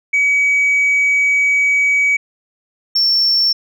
sine tone pair in turn, 2270 / 5432 Hz, C#7 / F8, +41 / -49 cents, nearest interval octave + minor third, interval 1510 cents, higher second, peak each -9 dBFS, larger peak neither, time 0.13-2.17 / 2.95-3.53 s, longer first, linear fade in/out 10 ms, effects tanh soft clip ceiling -9 dBFS

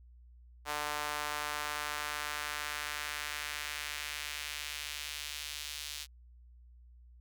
sawtooth tone with high-pass filter sweep, 148.5 Hz, D3, 20 cents sharp, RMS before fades -39 dBFS, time 0.65-6.07 s, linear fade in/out 50 ms, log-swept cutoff 890 to 3600 Hz, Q 1.2, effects added 60 Hz sine -54 dBFS peak until 7.2 s

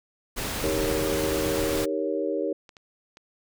pink noise, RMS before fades -30 dBFS, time 0.36-1.86 s, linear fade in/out 20 ms
sine chord, Eb dominant seventh, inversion none, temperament equal, 311.1 / 392 / 466.2 / 554.4 Hz, Eb4 / G4 / Bb4 / Db5, 0 / 0 / 0 / 0 cents, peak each -30 dBFS, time 0.63-2.53 s, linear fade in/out 5 ms
clicks, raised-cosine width 0.2 ms, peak -30 dBFS, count 3, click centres 2.692 / 2.768 / 3.171 s
effects none

